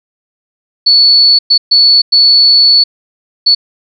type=tone bursts at uneven times; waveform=sine; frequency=4435 Hz; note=C#8; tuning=in tune; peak=-3 dBFS; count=5; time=0.86-1.39 / 1.5-1.58 / 1.71-2.02 / 2.12-2.84 / 3.46-3.55 s; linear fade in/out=10 ms; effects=none